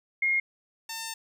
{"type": "tone pair in turn", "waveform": ["sine", "5% pulse"], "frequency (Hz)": [2140, 899.8], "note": ["C7", "A5"], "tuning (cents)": [38, 39], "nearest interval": "octave + minor third", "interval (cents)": 1499, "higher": "first", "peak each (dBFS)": [-22, -22], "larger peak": "neither", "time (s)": [[0.22, 0.4], [0.89, 1.14]], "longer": "second", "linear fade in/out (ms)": 5, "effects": []}